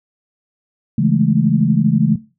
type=chord; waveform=sine; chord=A major seventh; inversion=first; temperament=equal; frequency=138.59 / 164.81 / 207.7 / 220 Hz; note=C#3 / E3 / G#3 / A3; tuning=0 / 0 / 0 / 0 cents; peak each=-17 dBFS; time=0.98-2.16 s; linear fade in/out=5 ms; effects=noise-tail reverb RT60 0.3 s tail -17 dB re dry